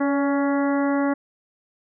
harmonic tone with a mistuned harmonic, 280 Hz, C#4, 18 cents sharp, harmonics 1 / 2 / 3 / 4 / 5 / 6 / 7, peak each -20 / -26 / -30 / -32 / -34 / -36 / -37 dBFS, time 0-1.14 s, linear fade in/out 10 ms, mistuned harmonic 2, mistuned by +25 cents, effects none

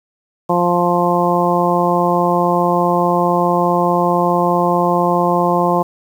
harmonic tone, 175.3 Hz, F3, 7 cents sharp, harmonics 1 / 2 / 3 / 4 / 5 / 6, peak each -19 / -19 / -19 / -19 / -19 / -19 dBFS, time 0.49-5.83 s, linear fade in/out 10 ms, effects 7-bit

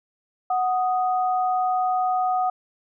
sine tone pair together, 740 / 1244.5 Hz, F#5 / D#6, 0 / 0 cents, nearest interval major sixth, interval 900 cents, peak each -20 / -28 dBFS, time 0.5-2.5 s, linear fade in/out 5 ms, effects none

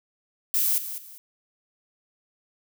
violet noise with echo, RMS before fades -23 dBFS, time 0.54-0.78 s, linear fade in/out 0 ms, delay 200 ms, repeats 2, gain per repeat -11 dB, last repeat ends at 1.18 s, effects none

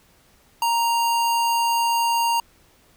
square tone, 932.3 Hz, A#5, in tune, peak -19 dBFS, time 0.62-2.4 s, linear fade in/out 2 ms, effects pink hiss -57 dBFS RMS until 2.96 s

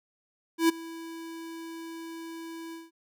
square tone with ADSR envelope, 329.6 Hz, E4, in tune, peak -18 dBFS, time 0.58-2.91 s, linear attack 110 ms, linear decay 13 ms, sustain -21 dB, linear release 180 ms, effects none

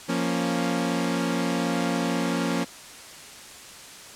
sawtooth chord, Bb minor, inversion second, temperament equal, 174.61 / 233.1 / 277.2 Hz, F3 / Bb3 / Db4, 0 / 0 / 0 cents, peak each -24 dBFS, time 0.08-2.65 s, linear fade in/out 20 ms, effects white hiss -43 dBFS RMS until 4.15 s + low-pass 9000 Hz 12 dB/octave

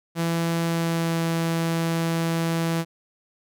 sawtooth tone with pitch glide, 167.1 to 165.56 Hz, E3 to E3, +24 to +8 cents, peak -18 dBFS, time 0.15-2.85 s, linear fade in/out 50 ms, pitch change -16 cents, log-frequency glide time 0.65-1.21 s, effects none

